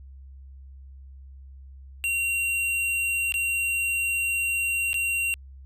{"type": "tone with dropouts", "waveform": "square", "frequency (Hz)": 2752, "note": "F7", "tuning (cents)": -26, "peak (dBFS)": -24, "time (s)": [2.04, 5.34], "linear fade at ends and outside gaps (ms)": 0, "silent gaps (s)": [[3.322, 3.341], [4.931, 4.942]], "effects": ["added 67 Hz sine -42 dBFS peak until 5.65 s", "resampled to 32000 Hz"]}